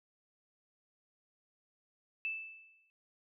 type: tone with exponential decay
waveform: sine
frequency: 2637 Hz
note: E7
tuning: in tune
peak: -32 dBFS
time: 2.25-2.9 s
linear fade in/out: 0 ms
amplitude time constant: 140 ms
effects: none